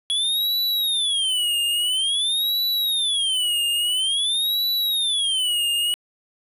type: tone with vibrato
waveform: square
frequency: 3340 Hz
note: G#7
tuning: 9 cents sharp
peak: -20 dBFS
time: 0.1-5.94 s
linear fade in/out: 0 ms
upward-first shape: sine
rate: 0.49 Hz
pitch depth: 290 cents each way
effects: resampled to 32000 Hz + 9-bit